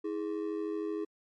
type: ring-modulated tone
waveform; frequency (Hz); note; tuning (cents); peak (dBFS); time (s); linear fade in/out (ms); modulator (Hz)
triangle; 368.7; F#4; -6; -27; 0.04-1.05; 10; 46.5
effects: MP3 48 kbps